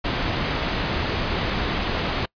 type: low-pass noise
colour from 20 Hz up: pink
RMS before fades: -25 dBFS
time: 0.04-2.26 s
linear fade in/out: 10 ms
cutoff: 4500 Hz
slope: 24 dB/octave
effects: noise-tail reverb RT60 0.1 s tail -25 dB re dry + resampled to 11025 Hz